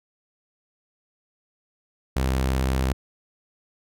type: tone with vibrato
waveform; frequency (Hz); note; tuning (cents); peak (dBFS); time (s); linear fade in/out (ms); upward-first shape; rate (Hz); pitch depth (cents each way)
sawtooth; 65.41; C2; 0; -17; 2.16-2.93; 5; triangle; 18; 26
effects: none